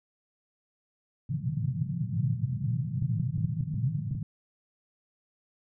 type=band-pass noise; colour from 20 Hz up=white; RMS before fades=-30 dBFS; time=1.29-4.23 s; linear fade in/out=5 ms; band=110 to 160 Hz; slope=48 dB/octave
type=clicks; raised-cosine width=5 ms; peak=-27 dBFS; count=8; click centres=3.024 / 3.196 / 3.379 / 3.446 / 3.608 / 3.743 / 4.111 / 4.151 s
effects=none